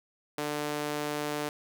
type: tone with high-pass filter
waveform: sawtooth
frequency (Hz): 148.4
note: D3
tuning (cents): +18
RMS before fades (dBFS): -33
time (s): 0.38-1.49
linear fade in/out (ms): 2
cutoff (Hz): 370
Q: 1
effects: none